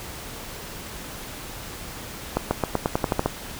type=accelerating click train; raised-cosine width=1 ms; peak=-6 dBFS; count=10; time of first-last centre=2.37-3.26 s; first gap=140 ms; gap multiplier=0.91; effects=pink hiss -37 dBFS RMS until 3.59 s